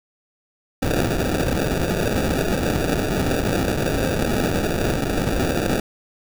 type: noise with sample-and-hold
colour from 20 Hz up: white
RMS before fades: -21 dBFS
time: 0.82-5.8 s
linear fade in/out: 5 ms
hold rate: 1050 Hz
effects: none